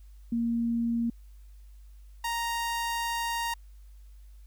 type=tone pair in turn; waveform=sine / sawtooth; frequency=233.1 / 932.4 Hz; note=A#3 / A#5; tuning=0 / 0 cents; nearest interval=2 octaves; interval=2400 cents; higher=second; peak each=-25 dBFS; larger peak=neither; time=0.32-1.1 / 2.24-3.54 s; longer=second; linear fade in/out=5 ms; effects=added 50 Hz sine -47 dBFS peak until 4.46 s + white hiss -69 dBFS RMS until 4.46 s